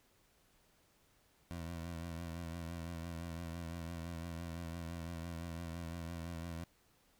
20% pulse tone with vibrato, 84.1 Hz, E2, 35 cents sharp, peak -37 dBFS, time 1.51-6.64 s, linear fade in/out 0 ms, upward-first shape triangle, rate 5.9 Hz, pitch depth 58 cents each way, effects pink hiss -71 dBFS RMS until 7.19 s

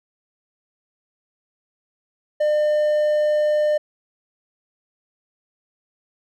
triangle tone, 602 Hz, D5, 43 cents sharp, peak -14 dBFS, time 2.4-3.78 s, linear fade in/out 10 ms, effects none

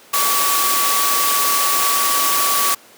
sine tone in noise, 1139 Hz, C#6, 47 cents sharp, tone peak -19 dBFS, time 0.13-2.75 s, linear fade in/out 10 ms, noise white, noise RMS -18 dBFS, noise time 0.13-2.75 s, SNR -4 dB, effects pink hiss -45 dBFS RMS until 2.97 s + high-pass 300 Hz 12 dB/octave

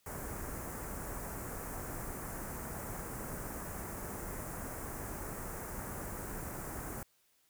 pink band-stop noise, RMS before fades -42 dBFS, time 0.06-7.03 s, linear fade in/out 2 ms, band 1800 to 7200 Hz, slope 24 dB/octave, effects white hiss -72 dBFS RMS until 7.49 s

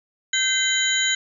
sine tone cluster, 1557 / 2061 / 3091 / 3927 / 6750 Hz, G6 / C7 / G7 / B7 / G#8, -12 / -27 / -25 / -11 / +27 cents, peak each -25 dBFS, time 0.33-1.15 s, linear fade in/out 5 ms, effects none

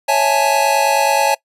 square chord, A major seventh, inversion first, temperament equal, 554.4 / 659.3 / 830.6 / 880 Hz, C#5 / E5 / G#5 / A5, 0 / 0 / 0 / 0 cents, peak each -19 / -22 / -17 / -18 dBFS, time 0.08-1.35 s, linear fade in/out 10 ms, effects noise-tail reverb RT60 0.1 s tail -22 dB re dry + resampled to 32000 Hz

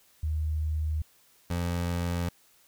sine / 25% pulse tone pair in turn, 77.4 / 86.88 Hz, D#2 / F2, -9 / -8 cents, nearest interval major second, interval 201 cents, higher second, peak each -26 / -24 dBFS, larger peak second, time 0.23-1.02 / 1.5-2.29 s, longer neither, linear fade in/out 5 ms, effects white hiss -62 dBFS RMS until 2.67 s

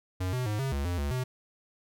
square tone with pitch steps, 92.3 / 126.5 / 105.4 / 134.9 / 70.1 / 88 / 71.3 / 127.5 Hz, F#2 / B2 / G#2 / C#3 / C#2 / F2 / C#2 / C3, -4 / +42 / +26 / -47 / +20 / +14 / +49 / -44 cents, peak -29 dBFS, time 0.2-1.24 s, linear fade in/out 10 ms, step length 130 ms, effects none

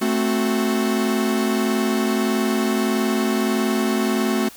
45% pulse chord, F# diminished, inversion first, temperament equal, 220 / 261.6 / 370 Hz, A3 / C4 / F#4, 0 / 0 / 0 cents, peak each -21 / -24 / -24 dBFS, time 0.01-4.49 s, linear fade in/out 10 ms, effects white hiss -43 dBFS RMS until 4.56 s

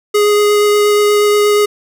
square tone with vibrato, 415.3 Hz, G#4, in tune, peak -9 dBFS, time 0.14-1.66 s, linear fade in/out 10 ms, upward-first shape sine, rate 8.4 Hz, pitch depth 8 cents each way, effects none

